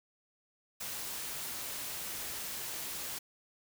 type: noise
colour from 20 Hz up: white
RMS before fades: -40 dBFS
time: 0.8-3.19 s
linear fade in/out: 10 ms
effects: none

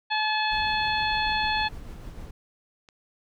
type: harmonic tone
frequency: 860 Hz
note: A5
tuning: 40 cents flat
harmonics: 1 / 2 / 3 / 4 / 5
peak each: -26 / -29 / -31 / -32 / -33 dBFS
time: 0.1-1.69 s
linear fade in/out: 20 ms
type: noise with tremolo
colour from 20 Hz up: brown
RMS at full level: -38 dBFS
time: 0.51-2.31 s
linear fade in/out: 5 ms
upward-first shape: triangle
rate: 6.6 Hz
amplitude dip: 35%
type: click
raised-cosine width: 0.2 ms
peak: -33 dBFS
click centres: 2.888 s
effects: none

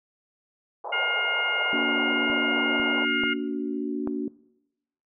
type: band-pass noise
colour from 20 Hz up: white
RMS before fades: -34 dBFS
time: 0.84-3.05 s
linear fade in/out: 5 ms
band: 440 to 1000 Hz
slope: 48 dB/octave
type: harmonic tone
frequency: 710 Hz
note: F5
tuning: 28 cents sharp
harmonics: 2 / 3 / 4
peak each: -27 / -27 / -30 dBFS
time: 0.92-3.34 s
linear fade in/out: 10 ms
type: chord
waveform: sine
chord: Bb augmented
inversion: none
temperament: equal with one note detuned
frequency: 233.1 / 288.1 / 370 Hz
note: Bb3 / D4 / F#4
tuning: 0 / -33 / 0 cents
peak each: -32 / -29 / -32 dBFS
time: 1.73-4.28 s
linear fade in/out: 2 ms
type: clicks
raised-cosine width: 1 ms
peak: -20 dBFS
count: 4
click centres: 2.3 / 2.799 / 3.236 / 4.074 s
effects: noise-tail reverb RT60 0.9 s tail -21 dB re dry

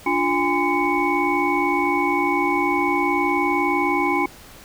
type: tone cluster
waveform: sine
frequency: 292.2 / 351.8 / 816 / 1022 / 2226 Hz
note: D4 / F4 / G#5 / C6 / C#7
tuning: -9 / +13 / -31 / -41 / +7 cents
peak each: -24 dBFS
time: 0.06-4.26 s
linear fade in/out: 5 ms
effects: pink hiss -44 dBFS RMS until 4.64 s

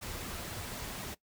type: noise with flanger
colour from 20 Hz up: pink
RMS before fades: -41 dBFS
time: 0.01-1.15 s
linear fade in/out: 20 ms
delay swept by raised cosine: 2 to 7.8 ms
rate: 4 Hz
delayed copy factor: -0.6
effects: noise-tail reverb RT60 0.1 s tail -18 dB re dry

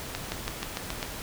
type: accelerating click train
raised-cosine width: 0.2 ms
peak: -13 dBFS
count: 7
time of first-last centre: 0.15-1.029 s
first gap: 170 ms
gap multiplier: 0.94
effects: pink hiss -38 dBFS RMS until 1.22 s

